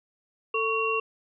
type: tone cluster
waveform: sine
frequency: 445.5 / 1117 / 2747 Hz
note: A4 / C#6 / F7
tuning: +22 / +13 / -29 cents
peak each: -28 dBFS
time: 0.54-1 s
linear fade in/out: 5 ms
effects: none